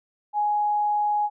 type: tone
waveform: sine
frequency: 834 Hz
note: G#5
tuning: 7 cents sharp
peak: -20 dBFS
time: 0.33-1.3 s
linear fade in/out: 50 ms
effects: none